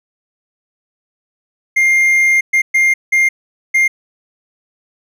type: tone bursts at uneven times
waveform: triangle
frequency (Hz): 2113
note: C7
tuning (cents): +16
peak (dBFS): -7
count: 5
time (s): 1.76-2.41 / 2.53-2.62 / 2.74-2.94 / 3.12-3.29 / 3.74-3.88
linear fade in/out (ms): 10
effects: none